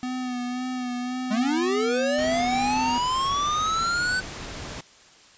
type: tone with vibrato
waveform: square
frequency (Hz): 250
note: B3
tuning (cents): +21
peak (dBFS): -28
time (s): 0.03-2.98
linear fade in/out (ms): 0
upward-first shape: sine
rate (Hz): 1.9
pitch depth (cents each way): 33
type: linear sweep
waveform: square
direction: up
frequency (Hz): 200.3 to 1523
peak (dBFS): -23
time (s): 1.3-4.21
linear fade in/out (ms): 20
type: noise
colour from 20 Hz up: pink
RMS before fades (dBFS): -36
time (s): 2.18-4.81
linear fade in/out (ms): 5
effects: white hiss -52 dBFS RMS until 5.37 s + resampled to 16000 Hz